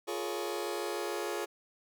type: chord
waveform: sawtooth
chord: Bb minor seventh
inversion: second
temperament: just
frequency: 349.6 / 419.5 / 466.2 / 559.4 Hz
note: F4 / Ab4 / Bb4 / Db5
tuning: +2 / +17 / 0 / +16 cents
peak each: -34 / -33 / -39 / -37 dBFS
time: 0.07-1.46 s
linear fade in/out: 20 ms
effects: none